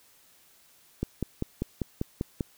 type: click train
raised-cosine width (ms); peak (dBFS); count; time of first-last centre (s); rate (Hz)
3; -15; 8; 1.03-2.408; 5.08
effects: white hiss -60 dBFS RMS until 2.57 s